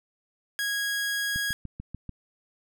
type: tone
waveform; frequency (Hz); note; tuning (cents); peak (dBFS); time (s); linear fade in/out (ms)
sawtooth; 1650; G#6; -12; -23; 0.59-1.53; 0
type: click train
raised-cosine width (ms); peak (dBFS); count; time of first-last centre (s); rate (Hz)
5; -24; 6; 1.36-2.093; 6.82
effects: none